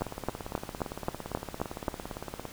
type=two click trains; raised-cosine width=1 ms; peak=-14 / -22 dBFS; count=8 / 44; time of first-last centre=0.02-1.882 / 0.01-2.453 s; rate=3.76 / 17.6 Hz; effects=pink hiss -47 dBFS RMS until 2.52 s